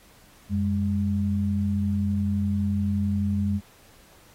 sine tone pair together, 91.51 / 203.2 Hz, F#2 / G#3, -19 / -38 cents, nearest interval octave + major second, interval 1381 cents, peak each -25 / -24 dBFS, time 0.49-3.61 s, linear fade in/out 50 ms, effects pink hiss -55 dBFS RMS until 4.34 s + AAC 48 kbps

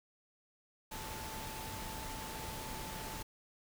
sine tone in noise, 880 Hz, A5, in tune, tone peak -48 dBFS, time 0.91-3.23 s, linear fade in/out 10 ms, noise pink, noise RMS -44 dBFS, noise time 0.91-3.23 s, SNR -7 dB, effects none

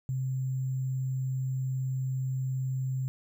sine tone with sample-and-hold, 131.2 Hz, C3, 5 cents sharp, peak -28 dBFS, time 0.09-3.08 s, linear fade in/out 0 ms, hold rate 7350 Hz, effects none

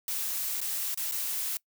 blue noise with dropouts, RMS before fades -32 dBFS, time 0.08-1.57 s, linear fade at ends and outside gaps 1 ms, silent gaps 0.604-0.614 / 0.944-0.974 / 1.113-1.121 s, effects noise-tail reverb RT60 0.1 s tail -23 dB re dry

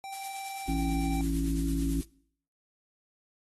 square tone, 781 Hz, G5, 7 cents flat, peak -39 dBFS, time 0.04-1.21 s, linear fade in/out 0 ms
blue noise with tremolo, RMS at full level -41 dBFS, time 0.12-2.04 s, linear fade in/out 10 ms, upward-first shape sine, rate 9 Hz, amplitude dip 45%
harmonic tone, 55 Hz, A1, in tune, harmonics 1 / 3 / 5 / 6, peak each -30 / -35 / -30 / -39 dBFS, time 0.68-2.01 s, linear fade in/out 5 ms
effects noise-tail reverb RT60 0.6 s tail -21 dB re dry + AAC 32 kbps

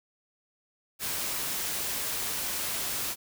white noise, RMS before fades -32 dBFS, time 0.99-3.16 s, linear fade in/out 50 ms, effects none

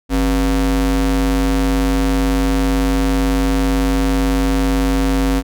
square ring-modulated tone, 110 Hz, A2, in tune, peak -11 dBFS, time 0.09-5.43 s, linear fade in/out 50 ms, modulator 159 Hz, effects none

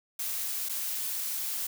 blue noise with dropouts, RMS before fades -33 dBFS, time 0.19-1.67 s, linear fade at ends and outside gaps 5 ms, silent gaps 0.688-0.693 s, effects none

